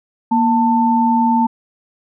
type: tone pair together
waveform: sine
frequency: 235.7 / 890 Hz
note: A#3 / A5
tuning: +19 / +20 cents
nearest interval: octave + major seventh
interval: 2301 cents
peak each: -14 dBFS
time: 0.31-1.47 s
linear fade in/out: 10 ms
effects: none